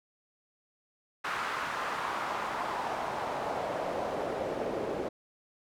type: noise with band-pass filter sweep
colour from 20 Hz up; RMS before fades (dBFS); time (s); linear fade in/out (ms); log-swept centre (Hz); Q
pink; -34; 1.24-5.09; 10; 1400 to 450; 1.9
effects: none